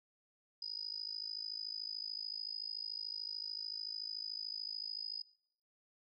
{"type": "tone with amplitude modulation", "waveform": "sine", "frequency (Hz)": 4977, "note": "D#8", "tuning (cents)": 0, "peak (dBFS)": -36, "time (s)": [0.62, 5.22], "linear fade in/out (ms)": 5, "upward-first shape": "sine", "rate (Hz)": 53.6, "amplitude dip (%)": 100, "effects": ["noise-tail reverb RT60 0.7 s tail -22 dB re dry"]}